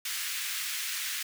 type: high-pass noise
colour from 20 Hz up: pink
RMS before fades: -34 dBFS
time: 0.05-1.23 s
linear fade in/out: 5 ms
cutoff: 1700 Hz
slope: 24 dB/octave
effects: none